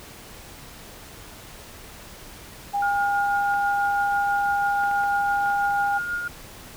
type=tone; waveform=sine; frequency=808 Hz; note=G#5; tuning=48 cents flat; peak=-21 dBFS; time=2.73-5.99 s; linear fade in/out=20 ms
type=tone with tremolo; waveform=sine; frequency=1422 Hz; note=F6; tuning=31 cents sharp; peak=-23 dBFS; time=2.82-6.28 s; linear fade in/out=5 ms; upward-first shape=triangle; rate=6.1 Hz; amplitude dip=45%
type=clicks; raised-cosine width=0.5 ms; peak=-24 dBFS; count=6; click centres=3.539 / 4.837 / 4.913 / 5.037 / 5.46 / 5.502 s
effects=pink hiss -43 dBFS RMS until 6.76 s